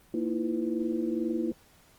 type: tone cluster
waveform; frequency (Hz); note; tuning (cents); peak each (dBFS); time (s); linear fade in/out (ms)
sine; 232.3 / 317.9 / 340.1 / 500; A#3 / D#4 / F4 / B4; -6 / +37 / -46 / +21; -32 / -32 / -31 / -40; 0.14-1.52; 2
effects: pink hiss -60 dBFS RMS until 1.98 s + Opus 24 kbps